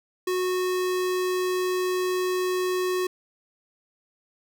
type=tone; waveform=square; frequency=366.7 Hz; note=F#4; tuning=15 cents flat; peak=-24 dBFS; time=0.27-3.07 s; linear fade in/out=5 ms; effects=none